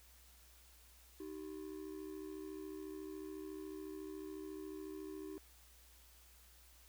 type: ring-modulated tone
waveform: triangle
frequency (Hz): 349.2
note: F4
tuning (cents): 0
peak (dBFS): -40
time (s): 1.2-5.38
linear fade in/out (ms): 0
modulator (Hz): 37
effects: added 60 Hz sine -64 dBFS peak until 6.88 s + white hiss -65 dBFS RMS until 6.88 s